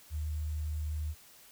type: tone with sample-and-hold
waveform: sine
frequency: 76.4 Hz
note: D#2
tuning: 31 cents flat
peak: -32 dBFS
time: 0.1-1.15 s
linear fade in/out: 50 ms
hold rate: 7350 Hz
effects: white hiss -57 dBFS RMS until 1.51 s